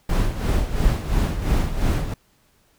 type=noise with tremolo; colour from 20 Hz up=brown; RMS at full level=-18 dBFS; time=0.09-2.14 s; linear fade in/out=5 ms; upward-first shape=sine; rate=2.9 Hz; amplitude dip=65%; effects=pink hiss -61 dBFS RMS until 2.78 s